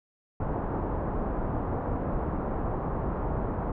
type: low-pass noise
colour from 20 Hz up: pink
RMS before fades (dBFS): -30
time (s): 0.4-3.72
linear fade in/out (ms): 5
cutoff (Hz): 1100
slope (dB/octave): 24
effects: none